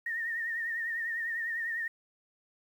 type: tone with vibrato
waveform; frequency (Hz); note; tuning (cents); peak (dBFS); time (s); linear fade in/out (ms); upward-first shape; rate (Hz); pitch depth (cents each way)
sine; 1836; A#6; -27; -31; 0.06-1.88; 5; triangle; 10; 71
effects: 10-bit